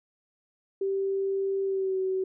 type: tone with pitch glide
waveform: sine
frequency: 389.8 to 377.6 Hz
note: G4 to F#4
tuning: -10 to +35 cents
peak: -25 dBFS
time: 0.81-2.24 s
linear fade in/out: 5 ms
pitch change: -55 cents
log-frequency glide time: 1.64-1.98 s
effects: none